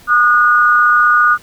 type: tone pair together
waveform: sine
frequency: 1218 / 1453.1 Hz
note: D#6 / F#6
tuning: -37 / -32 cents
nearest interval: minor third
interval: 305 cents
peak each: -10 dBFS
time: 0.07-1.38 s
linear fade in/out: 50 ms
effects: pink hiss -43 dBFS RMS until 1.42 s